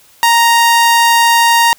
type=tone; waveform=sawtooth; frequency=932.3 Hz; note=A#5; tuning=in tune; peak=-3 dBFS; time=0.23-1.73 s; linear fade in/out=0 ms; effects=white hiss -46 dBFS RMS until 1.78 s